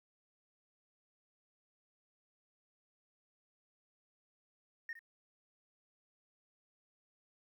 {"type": "tone with echo", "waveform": "sine", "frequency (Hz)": 1843, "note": "A#6", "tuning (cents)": -20, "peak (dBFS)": -38, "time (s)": [4.89, 4.93], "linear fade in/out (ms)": 2, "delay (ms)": 62, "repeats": 1, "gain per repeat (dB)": -13, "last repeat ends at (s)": 4.992, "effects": ["tanh soft clip ceiling -37 dBFS", "12-bit"]}